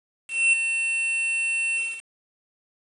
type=tone with ADSR envelope; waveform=square; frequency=2700 Hz; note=E7; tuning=41 cents sharp; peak=-15 dBFS; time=0.28-2.03 s; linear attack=250 ms; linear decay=7 ms; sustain=-8 dB; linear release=260 ms; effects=resampled to 22050 Hz + 7-bit